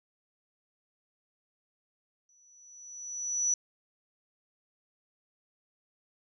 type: tone with exponential growth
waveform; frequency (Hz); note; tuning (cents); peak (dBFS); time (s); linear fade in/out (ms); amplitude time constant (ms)
sine; 5920; F#8; 0; -23; 2.29-3.54; 2; 270
effects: none